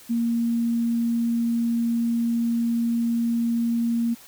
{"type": "tone", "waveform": "sine", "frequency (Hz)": 233.1, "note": "A#3", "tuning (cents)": 0, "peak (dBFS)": -20, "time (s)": [0.09, 4.15], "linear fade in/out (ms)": 20, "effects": ["white hiss -48 dBFS RMS until 4.27 s"]}